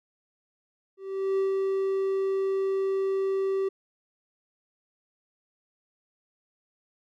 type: tone with ADSR envelope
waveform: triangle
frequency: 387 Hz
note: G4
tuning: 22 cents flat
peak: -20 dBFS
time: 0.97-3.69 s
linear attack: 410 ms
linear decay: 130 ms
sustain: -2 dB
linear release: 10 ms
effects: none